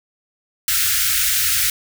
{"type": "band-stop noise", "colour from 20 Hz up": "white", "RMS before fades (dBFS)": -18, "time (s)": [0.68, 1.7], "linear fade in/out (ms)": 2, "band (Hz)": [120, 1300], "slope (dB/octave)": 96, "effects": []}